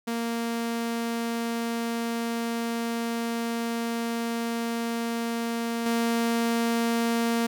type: tone with level steps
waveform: sawtooth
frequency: 232.1 Hz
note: A#3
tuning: 7 cents flat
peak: -23 / -19 dBFS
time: 0.07-7.47 s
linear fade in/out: 10 ms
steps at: 5.86 s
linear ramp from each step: 2 ms
effects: none